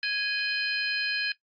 harmonic tone with a mistuned harmonic, 830.6 Hz, G#5, in tune, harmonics 2 / 3 / 4 / 5 / 6, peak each -30 / -31 / -36 / -32 / -37 dBFS, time 0.03-1.32 s, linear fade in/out 2 ms, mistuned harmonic 4, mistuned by -130 cents, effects noise-tail reverb RT60 0.1 s tail -17 dB re dry + Opus 24 kbps

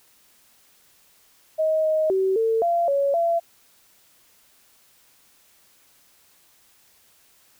sine tone with pitch steps, 630 / 626 / 381.3 / 449.4 / 686 / 559 / 677 Hz, D#5 / D#5 / G4 / A4 / F5 / C#5 / E5, +21 / +10 / -48 / +37 / -31 / +14 / +46 cents, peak -18 dBFS, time 1.58-3.4 s, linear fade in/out 20 ms, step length 260 ms, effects white hiss -58 dBFS RMS until 7.59 s

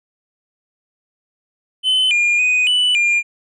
triangle tone with pitch steps, 3041 / 2415 / 2492 / 2974 / 2401 Hz, F#7 / D7 / D#7 / F#7 / D7, +47 / +48 / +2 / +8 / +38 cents, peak -11 dBFS, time 1.83-3.23 s, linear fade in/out 50 ms, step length 280 ms, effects resampled to 22050 Hz

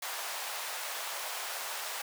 pink high-pass noise, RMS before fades -38 dBFS, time 0.02-2.02 s, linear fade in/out 5 ms, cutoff 640 Hz, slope 24 dB/octave, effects none

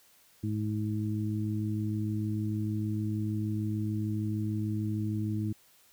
harmonic tone, 106.6 Hz, G#2, 46 cents sharp, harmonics 1 / 2 / 3, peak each -31 / -34 / -36 dBFS, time 0.43-5.53 s, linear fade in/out 10 ms, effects white hiss -62 dBFS RMS until 5.92 s

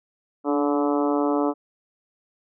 harmonic tone with a mistuned harmonic, 144.2 Hz, D3, 31 cents flat, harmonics 2 / 3 / 4 / 5 / 6 / 7 / 8 / 9, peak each -22 / -26 / -28 / -30 / -32 / -33 / -34 / -35 dBFS, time 0.44-1.54 s, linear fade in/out 50 ms, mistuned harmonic 2, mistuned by +24 cents, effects none

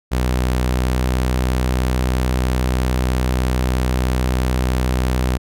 sawtooth tone with pitch glide, 62.6 to 63.11 Hz, B1 to B1, +24 to +38 cents, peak -12 dBFS, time 0.11-5.38 s, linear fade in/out 20 ms, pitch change +14 cents, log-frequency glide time 0.67-0.98 s, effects none

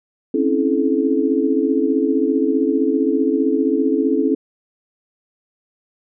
sine tone cluster, 264.1 / 279.4 / 327.4 / 430.4 Hz, C4 / C#4 / E4 / A4, +16 / +14 / -12 / -38 cents, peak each -20 dBFS, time 0.34-4.35 s, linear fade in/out 5 ms, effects none

